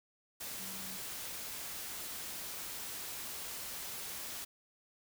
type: tone in noise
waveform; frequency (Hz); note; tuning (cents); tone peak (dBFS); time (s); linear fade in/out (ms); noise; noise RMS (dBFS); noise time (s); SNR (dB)
sine; 190.6; G3; -48; -51; 0.59-0.97; 10; white; -43; 0.4-4.45; -11
effects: none